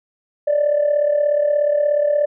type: tone with amplitude modulation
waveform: sine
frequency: 587.3 Hz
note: D5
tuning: in tune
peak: -10 dBFS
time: 0.47-2.26 s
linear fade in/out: 10 ms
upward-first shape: sine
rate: 36.8 Hz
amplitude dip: 65%
effects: tanh soft clip ceiling -9 dBFS